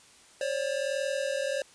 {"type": "tone pair together", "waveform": "square", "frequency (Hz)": [538, 579.3], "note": ["C5", "D5"], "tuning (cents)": [48, -24], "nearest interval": "minor second", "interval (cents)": 128, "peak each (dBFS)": [-31, -33], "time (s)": [0.41, 1.62], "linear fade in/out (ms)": 2, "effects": ["white hiss -56 dBFS RMS until 1.74 s", "resampled to 22050 Hz"]}